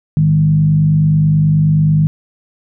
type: tone with frequency modulation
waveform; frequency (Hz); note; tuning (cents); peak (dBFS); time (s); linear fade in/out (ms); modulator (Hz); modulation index
sine; 154.8; D#3; -9; -8; 0.17-2.07; 0; 49.3; 0.52
effects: none